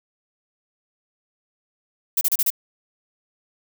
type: noise bursts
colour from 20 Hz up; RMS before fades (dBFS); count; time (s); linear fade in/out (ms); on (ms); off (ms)
violet; -19; 5; 2.17-2.503; 5; 41; 32
effects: none